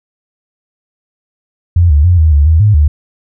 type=tone with pitch steps; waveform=sine; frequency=86.6 / 72.9 / 88.8 / 79.1 / 72.3 / 80 / 105.3 / 74.5 Hz; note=F2 / D2 / F2 / D#2 / D2 / D#2 / G#2 / D2; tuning=-14 / -12 / +29 / +29 / -27 / +49 / +24 / +25 cents; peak=-4 dBFS; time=1.76-2.88 s; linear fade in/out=5 ms; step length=140 ms; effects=none